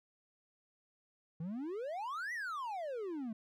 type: exponential two-way sweep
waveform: triangle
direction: up then down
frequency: 154.1 to 2000 to 210.4 Hz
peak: -36 dBFS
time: 1.4-3.33 s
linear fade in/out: 5 ms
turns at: 2.33 s
effects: none